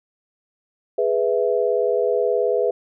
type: chord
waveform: sine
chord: E major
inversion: first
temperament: equal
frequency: 415.3 / 493.9 / 659.3 Hz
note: G#4 / B4 / E5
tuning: 0 / 0 / 0 cents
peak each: -21 / -20 / -24 dBFS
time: 0.98-2.71 s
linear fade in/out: 5 ms
effects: none